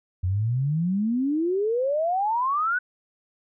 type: exponential sweep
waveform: sine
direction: up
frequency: 87.31 to 1514 Hz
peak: -21 dBFS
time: 0.23-2.79 s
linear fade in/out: 10 ms
effects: none